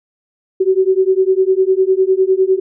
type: beating tone pair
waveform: sine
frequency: 373.7 / 383.6 Hz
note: F#4 / G4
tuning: +17 / -37 cents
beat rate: 9.9 Hz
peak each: -13 dBFS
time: 0.6-2.6 s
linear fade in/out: 10 ms
effects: none